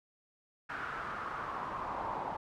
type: noise with band-pass filter sweep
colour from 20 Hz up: brown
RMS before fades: -39 dBFS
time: 0.69-2.37 s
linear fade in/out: 10 ms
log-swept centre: 1500 to 870 Hz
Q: 4.1
effects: none